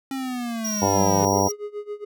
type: linear sweep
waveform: square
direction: down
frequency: 271.5 to 164.2 Hz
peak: -27 dBFS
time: 0.11-1.25 s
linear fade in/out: 2 ms
type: tone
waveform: 45% pulse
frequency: 5690 Hz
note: F8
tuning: 31 cents sharp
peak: -27 dBFS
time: 0.64-1.52 s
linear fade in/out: 10 ms
type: harmonic tone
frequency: 98 Hz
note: G2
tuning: in tune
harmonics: 1 / 2 / 3 / 4 / 5 / 6 / 7 / 8 / 9 / 10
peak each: -27 / -27 / -27 / -27 / -27 / -27 / -27 / -27 / -27 / -27 dBFS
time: 0.81-1.49 s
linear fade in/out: 20 ms
type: tone with tremolo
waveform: triangle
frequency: 415.3 Hz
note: G#4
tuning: in tune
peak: -25 dBFS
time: 1.2-2.05 s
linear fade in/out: 10 ms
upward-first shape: sine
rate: 7.3 Hz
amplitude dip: 90%
effects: none